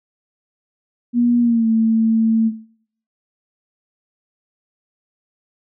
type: tone with pitch glide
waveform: sine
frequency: 240 to 223.9 Hz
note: B3 to A3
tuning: -49 to +30 cents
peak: -12 dBFS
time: 1.13-2.52 s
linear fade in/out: 50 ms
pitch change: -121 cents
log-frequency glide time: 1.4-1.68 s
effects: noise-tail reverb RT60 0.6 s tail -18 dB re dry